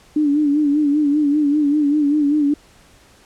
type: tone with vibrato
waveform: sine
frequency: 293.7 Hz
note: D4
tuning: in tune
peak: -13 dBFS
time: 0.16-2.54 s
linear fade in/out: 5 ms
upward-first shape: sine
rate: 5.1 Hz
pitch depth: 68 cents each way
effects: pink hiss -50 dBFS RMS until 3.25 s + low-pass 10000 Hz 12 dB/octave